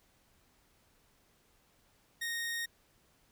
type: tone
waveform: sawtooth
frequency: 1859 Hz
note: A#6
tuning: 5 cents flat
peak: -31 dBFS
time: 2.21-2.66 s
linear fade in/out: 10 ms
effects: pink hiss -69 dBFS RMS until 3.31 s